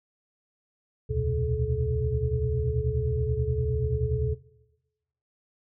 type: tone cluster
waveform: sine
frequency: 70.5 / 81.7 / 119.4 / 128.9 / 430.1 Hz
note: C#2 / E2 / A#2 / C3 / A4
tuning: +30 / -15 / +42 / -26 / -39 cents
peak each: -31 dBFS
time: 1.09-4.35 s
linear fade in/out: 20 ms
effects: noise-tail reverb RT60 1.0 s tail -18 dB re dry